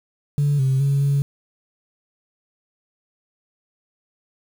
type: tone with pitch steps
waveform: sine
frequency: 144.3 / 132.8 / 139.5 / 140.6 Hz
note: D3 / C3 / C#3 / C#3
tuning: -30 / +26 / +11 / +25 cents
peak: -14 dBFS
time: 0.38-1.22 s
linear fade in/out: 0 ms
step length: 210 ms
effects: tanh soft clip ceiling -13 dBFS + 7-bit